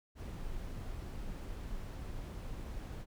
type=noise; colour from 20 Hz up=brown; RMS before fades=-42 dBFS; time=0.15-3.06 s; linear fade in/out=50 ms; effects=none